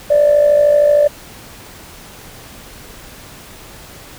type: tone with amplitude modulation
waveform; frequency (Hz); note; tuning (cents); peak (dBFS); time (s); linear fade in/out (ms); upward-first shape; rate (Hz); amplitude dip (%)
sine; 587.3; D5; 0; -4; 0.1-1.08; 10; sine; 53.1; 60
effects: tanh soft clip ceiling -2 dBFS + pink hiss -37 dBFS RMS until 4.18 s